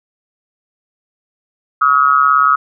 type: tone with amplitude modulation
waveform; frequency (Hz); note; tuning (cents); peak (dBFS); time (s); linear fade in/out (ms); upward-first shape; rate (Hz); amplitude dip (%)
sine; 1278; D#6; +46; -4; 1.81-2.56; 10; sine; 138; 90
effects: none